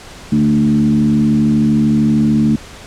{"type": "tone with frequency modulation", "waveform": "sine", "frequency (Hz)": 221.3, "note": "A3", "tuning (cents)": 10, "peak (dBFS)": -9, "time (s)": [0.32, 2.56], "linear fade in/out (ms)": 5, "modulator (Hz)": 73.1, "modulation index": 0.85, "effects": ["pink hiss -35 dBFS RMS until 2.86 s", "low-pass 8000 Hz 12 dB/octave"]}